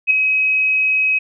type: tone with ADSR envelope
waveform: sine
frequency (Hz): 2543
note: D#7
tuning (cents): +37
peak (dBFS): -7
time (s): 0.07-1.19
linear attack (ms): 36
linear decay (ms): 5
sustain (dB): -6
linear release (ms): 12
effects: none